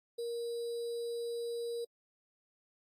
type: tone with sample-and-hold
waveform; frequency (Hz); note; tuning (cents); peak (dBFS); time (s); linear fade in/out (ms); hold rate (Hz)
sine; 470; A#4; +14; -35; 0.18-1.85; 10; 4410
effects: low-pass 12000 Hz 12 dB/octave + AAC 64 kbps